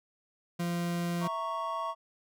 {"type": "tone", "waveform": "40% pulse", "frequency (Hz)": 172.7, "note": "F3", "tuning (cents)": -19, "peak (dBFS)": -29, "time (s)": [0.59, 1.28], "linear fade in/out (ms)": 10}
{"type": "chord", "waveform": "triangle", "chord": "A# diminished", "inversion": "second", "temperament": "equal", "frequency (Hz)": [659.3, 932.3, 1108.7], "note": ["E5", "A#5", "C#6"], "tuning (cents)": [0, 0, 0], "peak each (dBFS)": [-36, -36, -32], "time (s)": [1.2, 1.95], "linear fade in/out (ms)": 50}
{"effects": []}